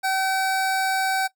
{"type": "tone", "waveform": "25% pulse", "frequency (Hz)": 765, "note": "G5", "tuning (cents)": -42, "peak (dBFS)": -17, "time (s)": [0.03, 1.28], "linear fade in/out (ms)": 20, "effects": ["noise-tail reverb RT60 0.1 s tail -18 dB re dry"]}